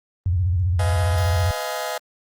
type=tone with vibrato; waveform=sine; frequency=89.3 Hz; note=F2; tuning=39 cents sharp; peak=-17 dBFS; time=0.26-1.51 s; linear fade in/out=0 ms; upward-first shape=square; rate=15 Hz; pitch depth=120 cents each way
type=chord; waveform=sawtooth; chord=F half-diminished seventh; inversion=second; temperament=just; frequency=502.9 / 628.6 / 698.5 / 838.1 Hz; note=Cb5 / Eb5 / F5 / Ab5; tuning=+31 / +18 / 0 / +16 cents; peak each=-28 / -25 / -28 / -27 dBFS; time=0.79-1.98 s; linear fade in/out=5 ms
effects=Opus 32 kbps